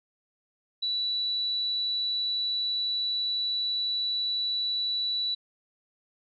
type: tone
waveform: sine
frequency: 3946 Hz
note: B7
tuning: 2 cents flat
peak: -26 dBFS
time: 0.82-5.35 s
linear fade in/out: 10 ms
effects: none